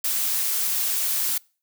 blue noise, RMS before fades -24 dBFS, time 0.04-1.38 s, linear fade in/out 5 ms, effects noise-tail reverb RT60 0.4 s tail -26 dB re dry

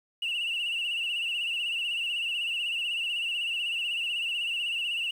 sine tone with vibrato, 2794 Hz, F7, in tune, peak -26 dBFS, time 0.22-5.11 s, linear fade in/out 5 ms, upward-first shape sine, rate 16 Hz, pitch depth 83 cents each way, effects tanh soft clip ceiling -25 dBFS + 9-bit

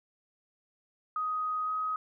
sine tone with pitch glide, 1252 to 1262.2 Hz, D#6 to D#6, +10 to +24 cents, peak -29 dBFS, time 1.16-1.96 s, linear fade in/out 2 ms, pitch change +14 cents, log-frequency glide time 1.65-1.7 s, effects none

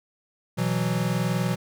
square chord, B suspended fourth, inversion none, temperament equal, 123.47 / 164.81 / 185 Hz, B2 / E3 / F#3, 0 / 0 / 0 cents, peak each -28 dBFS, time 0.57-1.56 s, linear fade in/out 20 ms, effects none

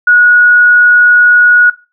sine tone, 1456 Hz, F#6, 28 cents flat, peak -3 dBFS, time 0.07-1.7 s, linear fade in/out 5 ms, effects noise-tail reverb RT60 0.3 s tail -19 dB re dry

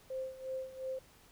sine tone with tremolo, 523.3 Hz, C5, in tune, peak -35 dBFS, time 0.1-0.99 s, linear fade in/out 5 ms, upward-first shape sine, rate 2.8 Hz, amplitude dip 80%, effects pink hiss -62 dBFS RMS until 1.31 s

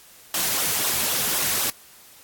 white noise with flanger, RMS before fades -23 dBFS, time 0.34-1.7 s, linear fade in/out 2 ms, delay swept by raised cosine 0.42 to 3.62 ms, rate 3.9 Hz, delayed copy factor -0.6, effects white hiss -49 dBFS RMS until 2.23 s + AAC 64 kbps

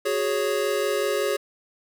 square chord, F# suspended second, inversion none, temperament equal, 370 / 415.3 / 554.4 Hz, F#4 / G#4 / C#5, 0 / 0 / 0 cents, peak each -30 / -26 / -27 dBFS, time 0.05-1.37 s, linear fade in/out 10 ms, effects none

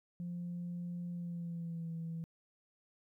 sine tone with pitch glide, 174.61 to 164.81 Hz, F3 to E3, 0 to 0 cents, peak -37 dBFS, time 0.2-2.24 s, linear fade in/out 0 ms, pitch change -100 cents, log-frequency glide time 1.11-1.92 s, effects tanh soft clip ceiling -35 dBFS + 13-bit

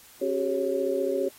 sine tone cluster, 272.3 / 377.5 / 412.3 / 551 Hz, C#4 / F#4 / G#4 / C#5, -31 / +35 / -13 / -11 cents, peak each -33 / -28 / -30 / -28 dBFS, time 0.21-1.29 s, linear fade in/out 10 ms, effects white hiss -52 dBFS RMS until 1.38 s + AAC 48 kbps

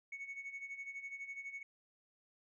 sine tone with tremolo, 2217 Hz, C#7, in tune, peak -39 dBFS, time 0.12-1.63 s, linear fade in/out 5 ms, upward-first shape sine, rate 12 Hz, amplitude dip 75%, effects tanh soft clip ceiling -40 dBFS

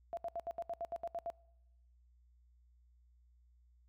sine tone bursts, 680 Hz, F5, 46 cents flat, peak -37 dBFS, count 11, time 0.13-1.301 s, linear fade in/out 0 ms, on 41 ms, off 72 ms, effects noise-tail reverb RT60 1.0 s tail -25 dB re dry + added 60 Hz sine -64 dBFS peak until 3.88 s

